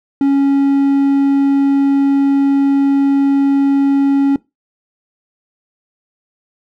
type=tone; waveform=triangle; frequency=277.2 Hz; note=C#4; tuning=in tune; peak=-7 dBFS; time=0.21-4.36 s; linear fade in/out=2 ms; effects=noise-tail reverb RT60 0.2 s tail -20 dB re dry